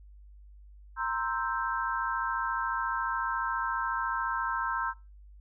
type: chord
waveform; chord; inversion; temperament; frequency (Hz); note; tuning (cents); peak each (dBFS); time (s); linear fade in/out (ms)
sine; C dominant seventh; third; equal; 932.3 / 1046.5 / 1318.5 / 1568; Bb5 / C6 / E6 / G6; 0 / 0 / 0 / 0; -34; 0.96-4.94; 50
effects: noise-tail reverb RT60 0.3 s tail -24 dB re dry + added 50 Hz sine -49 dBFS peak until 5.4 s